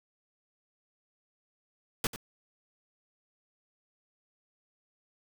pink noise with echo, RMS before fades -29 dBFS, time 2.04-2.07 s, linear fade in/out 2 ms, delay 91 ms, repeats 1, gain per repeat -13 dB, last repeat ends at 2.161 s, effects none

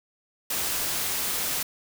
white noise, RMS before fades -28 dBFS, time 0.5-1.63 s, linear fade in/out 5 ms, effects none

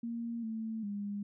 sine tone with pitch steps, 233 / 222.3 / 203.4 Hz, A#3 / A3 / G#3, -1 / +18 / -36 cents, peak -35 dBFS, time 0.03-1.23 s, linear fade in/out 5 ms, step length 400 ms, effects none

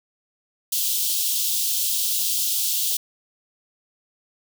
white high-pass noise, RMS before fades -23 dBFS, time 0.72-2.97 s, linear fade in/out 5 ms, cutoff 3000 Hz, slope 48 dB/octave, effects none

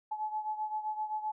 sine beating tone pair, 856 / 863.7 Hz, A5 / A5, -48 / -32 cents, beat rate 7.7 Hz, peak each -34 / -39 dBFS, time 0.11-1.32 s, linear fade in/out 10 ms, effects none

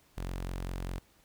sawtooth tone, 45 Hz, F#1, 47 cents flat, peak -31 dBFS, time 0.17-0.99 s, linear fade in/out 10 ms, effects pink hiss -65 dBFS RMS until 1.24 s

